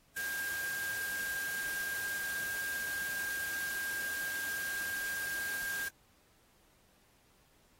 sine tone in noise, 1606 Hz, G6, 41 cents sharp, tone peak -35 dBFS, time 0.16-5.89 s, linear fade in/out 10 ms, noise white, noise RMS -43 dBFS, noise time 0.16-5.89 s, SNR +5 dB, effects pink hiss -68 dBFS RMS until 7.79 s + AAC 48 kbps

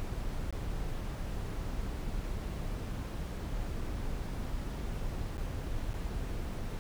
brown noise with dropouts, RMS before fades -36 dBFS, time 0-6.79 s, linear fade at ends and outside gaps 0 ms, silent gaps 0.507-0.526 / 5.371-5.38 / 5.932-5.941 s, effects none

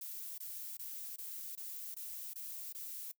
violet noise bursts, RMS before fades -45 dBFS, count 8, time 0.01-3.117 s, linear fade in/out 5 ms, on 370 ms, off 21 ms, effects noise-tail reverb RT60 0.1 s tail -22 dB re dry

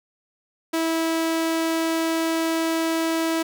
sawtooth tone, 326.3 Hz, E4, 18 cents flat, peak -17 dBFS, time 0.73-3.43 s, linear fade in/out 10 ms, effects none

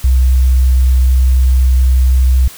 sine tone, 64 Hz, C2, 38 cents flat, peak -6 dBFS, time 0.04-2.48 s, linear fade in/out 5 ms, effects white hiss -34 dBFS RMS until 2.57 s

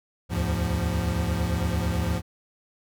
square tone cluster, 72.9 / 81.7 / 105.8 / 173.1 Hz, D2 / E2 / G#2 / F3, -12 / -15 / +33 / -15 cents, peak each -30 dBFS, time 0.29-2.22 s, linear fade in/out 50 ms, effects none

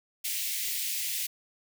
white high-pass noise, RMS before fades -32 dBFS, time 0.24-1.27 s, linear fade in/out 10 ms, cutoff 2000 Hz, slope 48 dB/octave, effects none

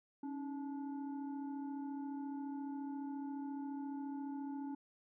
sine tone with frequency modulation, 276.8 Hz, C#4, 2 cents flat, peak -40 dBFS, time 0.23-4.75 s, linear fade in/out 5 ms, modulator 588 Hz, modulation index 0.59, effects none

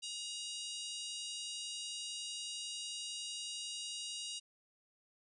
harmonic tone, 951 Hz, A#5, 34 cents sharp, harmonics 3 / 4 / 5 / 6 / 7 / 8 / 9 / 10, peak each -45 / -47 / -49 / -51 / -52 / -53 / -54 / -55 dBFS, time 0.02-4.4 s, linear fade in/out 20 ms, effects none

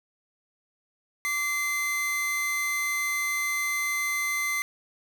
45% pulse tone pair together, 1160 / 2067 Hz, D6 / C7, -22 / -22 cents, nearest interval minor seventh, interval 1000 cents, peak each -35 / -26 dBFS, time 1.25-4.62 s, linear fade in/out 0 ms, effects none

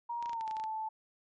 sine tone with pitch glide, 944 to 875.7 Hz, A#5 to A5, +22 to -8 cents, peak -34 dBFS, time 0.09-0.89 s, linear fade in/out 10 ms, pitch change -130 cents, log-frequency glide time 0.3-0.47 s
clicks, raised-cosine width 0.2 ms, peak -30 dBFS, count 10, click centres 0.226 / 0.259 / 0.295 / 0.332 / 0.41 / 0.478 / 0.511 / 0.568 / 0.599 / 0.639 s
effects MP3 48 kbps

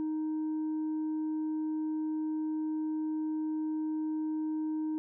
sine tone with tanh clipping, 311.1 Hz, D#4, in tune, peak -31 dBFS, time 0-4.98 s, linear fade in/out 0 ms, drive 2 dB, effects none

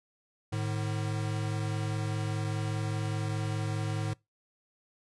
square tone pair together, 107.05 / 152 Hz, A2 / D#3, -47 / -40 cents, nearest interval tritone, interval 607 cents, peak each -32 / -36 dBFS, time 0.52-4.14 s, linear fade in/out 10 ms, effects noise-tail reverb RT60 0.2 s tail -23 dB re dry + resampled to 24000 Hz

